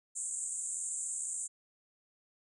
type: band-pass noise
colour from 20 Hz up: pink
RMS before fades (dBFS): -38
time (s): 0.15-1.48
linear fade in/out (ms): 20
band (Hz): 7100 to 9000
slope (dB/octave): 96
effects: none